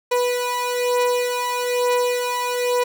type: beating tone pair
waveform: 30% pulse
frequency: 490.7 / 491.8 Hz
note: B4 / B4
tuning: -11 / -7 cents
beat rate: 1.1 Hz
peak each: -21 / -18 dBFS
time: 0.11-2.84 s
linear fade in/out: 10 ms
effects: none